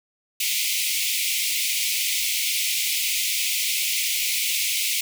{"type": "high-pass noise", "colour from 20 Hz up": "pink", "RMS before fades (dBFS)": -24, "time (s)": [0.4, 5.01], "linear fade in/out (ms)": 5, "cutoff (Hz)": 2100, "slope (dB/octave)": 96, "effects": []}